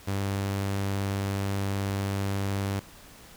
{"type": "tone", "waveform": "sawtooth", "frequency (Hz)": 98.7, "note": "G2", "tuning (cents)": 12, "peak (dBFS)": -23, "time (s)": [0.07, 2.8], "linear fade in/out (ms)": 10, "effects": ["pink hiss -50 dBFS RMS until 3.36 s"]}